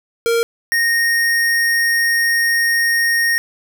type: tone pair in turn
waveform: square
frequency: 464 / 1856 Hz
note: A#4 / A#6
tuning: -8 / -8 cents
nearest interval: 2 octaves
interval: 2400 cents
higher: second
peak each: -14 / -14 dBFS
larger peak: neither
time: 0.26-0.43 / 0.72-3.38 s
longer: second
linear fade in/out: 0 ms
effects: none